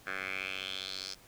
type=tone with band-pass filter sweep; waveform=10% pulse; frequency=95 Hz; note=F#2; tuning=46 cents sharp; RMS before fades=-39 dBFS; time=0.06-1.15 s; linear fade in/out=20 ms; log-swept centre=1700 to 5100 Hz; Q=4.2; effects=pink hiss -58 dBFS RMS until 1.27 s